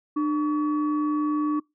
sine tone pair together, 300 / 1132.6 Hz, D4 / C#6, +37 / +37 cents, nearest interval octave + major seventh, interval 2300 cents, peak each -21 / -29 dBFS, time 0.16-1.6 s, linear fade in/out 10 ms, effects noise-tail reverb RT60 0.2 s tail -25 dB re dry + tanh soft clip ceiling -16 dBFS

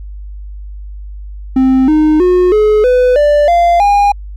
triangle tone with pitch steps, 261.9 / 307.9 / 361.9 / 425.5 / 500.1 / 587.9 / 691.2 / 812.5 Hz, C4 / D#4 / F#4 / G#4 / B4 / D5 / F5 / G#5, +2 / -18 / -38 / +42 / +22 / +2 / -18 / -38 cents, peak -4 dBFS, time 1.56-4.12 s, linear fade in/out 5 ms, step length 320 ms, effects added 50 Hz sine -24 dBFS peak until 4.36 s

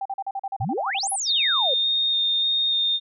sine tone bursts, 784 Hz, G5, in tune, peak -25 dBFS, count 14, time 0.01-1.16 s, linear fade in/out 5 ms, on 45 ms, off 40 ms
sine exponential two-way sweep, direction up then down, 93.1 to 11290 to 481.6 Hz, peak -24 dBFS, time 0.6-1.74 s, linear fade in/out 5 ms, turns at 1.11 s
sine tone with vibrato, 3667 Hz, A#7, 29 cents flat, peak -19 dBFS, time 1.25-3 s, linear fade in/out 50 ms, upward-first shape square, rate 1.7 Hz, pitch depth 9 cents each way
effects none

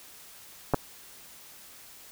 clicks, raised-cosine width 1 ms, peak -9 dBFS, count 2, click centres 0.737 / 0.744 s, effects white hiss -50 dBFS RMS until 2.11 s

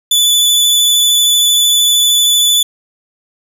sawtooth tone with vibrato, 3475 Hz, A7, 22 cents flat, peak -5 dBFS, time 0.11-2.63 s, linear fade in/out 5 ms, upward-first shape triangle, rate 13 Hz, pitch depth 13 cents each way, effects 7-bit

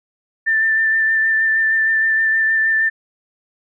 sine tone with vibrato, 1779 Hz, A6, 19 cents sharp, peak -13 dBFS, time 0.46-2.9 s, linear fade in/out 20 ms, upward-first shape sine, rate 6.4 Hz, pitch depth 17 cents each way, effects none

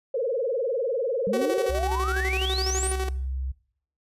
sine tone with vibrato, 495.8 Hz, B4, 7 cents sharp, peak -23 dBFS, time 0.14-1.69 s, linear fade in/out 5 ms, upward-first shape sine, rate 20 Hz, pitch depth 190 cents each way
sine exponential sweep, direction up, 186.6 to 9700 Hz, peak -27 dBFS, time 1.27-2.92 s, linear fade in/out 0 ms
sawtooth tone with tremolo, 378.2 Hz, F#4, 38 cents sharp, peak -23 dBFS, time 1.33-3.09 s, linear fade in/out 5 ms, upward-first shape square, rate 12 Hz, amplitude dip 50%
sine tone, 65.6 Hz, C2, 5 cents sharp, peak -27 dBFS, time 1.69-3.52 s, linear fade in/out 10 ms
effects noise-tail reverb RT60 0.6 s tail -20 dB re dry + resampled to 32000 Hz

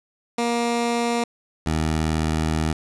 15% pulse tone pair in turn, 236.1 / 78.79 Hz, A#3 / D#2, +22 / +22 cents, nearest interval octave + perfect fifth, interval 1900 cents, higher first, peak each -14 dBFS, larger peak neither, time 0.38-1.24 / 1.66-2.73 s, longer second, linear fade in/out 5 ms, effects resampled to 22050 Hz + 7-bit

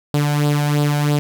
sawtooth tone with flanger, 146.83 Hz, D3, in tune, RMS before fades -17 dBFS, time 0.14-1.19 s, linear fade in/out 0 ms, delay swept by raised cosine 0.23 to 1.33 ms, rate 3 Hz, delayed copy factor +0.6, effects none

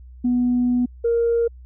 sine tone pair in turn, 246.1 / 466.7 Hz, B3 / A#4, -6 / +2 cents, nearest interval major seventh, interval 1108 cents, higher second, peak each -15 dBFS, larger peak neither, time 0.24-0.86 / 1.04-1.48 s, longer first, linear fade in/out 10 ms, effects tanh soft clip ceiling -12 dBFS + added 62 Hz sine -39 dBFS peak until 1.65 s

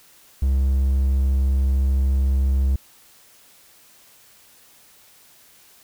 triangle tone, 66.9 Hz, C2, 39 cents sharp, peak -14 dBFS, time 0.42-2.76 s, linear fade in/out 5 ms, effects white hiss -52 dBFS RMS until 5.83 s

